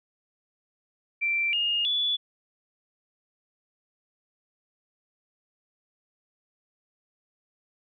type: tone with pitch steps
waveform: sine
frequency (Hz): 2349 / 2842 / 3439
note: D7 / F7 / A7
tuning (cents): 0 / +30 / -40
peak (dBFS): -23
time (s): 1.21-2.17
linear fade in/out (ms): 20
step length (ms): 320
effects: none